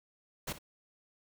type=noise with echo; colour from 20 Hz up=pink; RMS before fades=-37 dBFS; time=0.47-0.53 s; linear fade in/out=10 ms; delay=57 ms; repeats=1; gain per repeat=-14 dB; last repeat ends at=0.587 s; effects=none